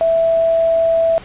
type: tone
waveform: sine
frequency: 659.3 Hz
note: E5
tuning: in tune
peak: -11 dBFS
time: 0.01-1.18 s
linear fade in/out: 0 ms
effects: pink hiss -37 dBFS RMS until 1.24 s + resampled to 8000 Hz